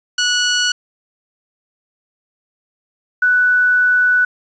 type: tone pair in turn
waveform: 15% pulse / sine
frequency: 1468 / 1485.1 Hz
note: F#6 / F#6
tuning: -14 / +6 cents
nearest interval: unison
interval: 20 cents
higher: second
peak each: -7 / -10 dBFS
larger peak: first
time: 0.18-0.72 / 3.22-4.25 s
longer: second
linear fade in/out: 5 ms
effects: resampled to 16000 Hz + 8-bit